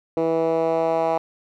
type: tone with band-pass filter sweep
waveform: 10% pulse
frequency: 163.4 Hz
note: E3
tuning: 15 cents flat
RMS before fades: -21 dBFS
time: 0.17-1.18 s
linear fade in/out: 2 ms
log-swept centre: 430 to 740 Hz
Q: 2.2
effects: none